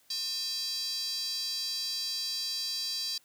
square tone with high-pass filter, 361.2 Hz, F#4, 42 cents flat, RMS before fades -34 dBFS, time 0.1-3.18 s, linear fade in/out 5 ms, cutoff 4500 Hz, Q 7.8, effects white hiss -65 dBFS RMS until 3.24 s

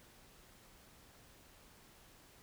silence, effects pink hiss -62 dBFS RMS until 2.42 s

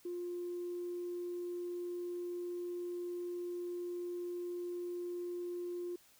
sine tone, 352.1 Hz, F4, 14 cents sharp, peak -37 dBFS, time 0.05-5.96 s, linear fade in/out 5 ms, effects tanh soft clip ceiling -33 dBFS + white hiss -65 dBFS RMS until 6.19 s

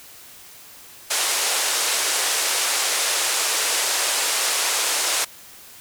white band-pass noise, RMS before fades -22 dBFS, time 1.1-5.25 s, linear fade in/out 10 ms, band 410 to 9900 Hz, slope 24 dB/octave, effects white hiss -44 dBFS RMS until 5.8 s

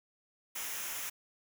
white noise with comb filter, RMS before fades -39 dBFS, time 0.55-1.1 s, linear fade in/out 10 ms, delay 0.23 ms, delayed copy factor -0.6, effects none

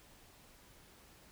silence, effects pink hiss -61 dBFS RMS until 1.31 s

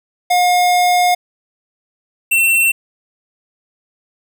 square tone pair in turn, 716 / 2703 Hz, F5 / E7, +43 / +43 cents, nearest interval octave + major seventh, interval 2300 cents, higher second, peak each -11 dBFS, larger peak neither, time 0.3-1.15 / 2.31-2.72 s, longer first, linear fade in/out 10 ms, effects 8-bit

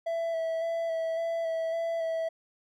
triangle tone with vibrato, 659.3 Hz, E5, in tune, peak -26 dBFS, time 0.06-2.29 s, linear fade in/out 10 ms, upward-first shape square, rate 1.8 Hz, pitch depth 16 cents each way, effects none

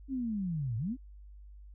sine linear two-way sweep, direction down then up, 276.9 to 105.4 to 276.9 Hz, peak -31 dBFS, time 0.08-0.97 s, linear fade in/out 50 ms, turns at 0.77 s, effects added 50 Hz sine -48 dBFS peak until 1.74 s

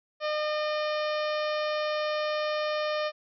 harmonic tone, 607 Hz, D#5, 43 cents flat, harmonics 1 / 2 / 3 / 4 / 5 / 6 / 7 / 8 / 9, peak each -28 / -34 / -38 / -40 / -42 / -44 / -45 / -46 / -47 dBFS, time 0.2-3.12 s, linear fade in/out 50 ms, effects none

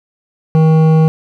sine tone with hard clipping, 158.7 Hz, D#3, 35 cents sharp, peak -8 dBFS, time 0.55-1.08 s, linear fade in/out 0 ms, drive 11 dB, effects none

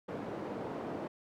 white band-pass noise, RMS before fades -40 dBFS, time 0.08-1.08 s, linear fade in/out 10 ms, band 170 to 520 Hz, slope 12 dB/octave, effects none

